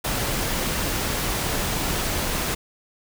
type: noise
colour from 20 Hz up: pink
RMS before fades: -25 dBFS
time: 0.04-2.55 s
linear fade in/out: 10 ms
effects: none